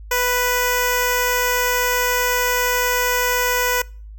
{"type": "tone with notch filter", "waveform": "5% pulse", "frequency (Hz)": 493.9, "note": "B4", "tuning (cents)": 0, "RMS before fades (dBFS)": -19, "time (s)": [0.11, 3.82], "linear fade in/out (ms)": 5, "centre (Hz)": 4000, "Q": 0.71, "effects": ["noise-tail reverb RT60 0.4 s tail -25 dB re dry", "added 52 Hz sine -34 dBFS peak until 4.18 s"]}